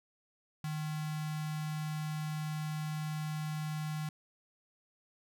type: tone with notch filter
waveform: square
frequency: 153.6 Hz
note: D#3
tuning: 22 cents flat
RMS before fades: -37 dBFS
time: 0.64-4.09 s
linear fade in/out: 2 ms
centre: 460 Hz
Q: 1.8
effects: none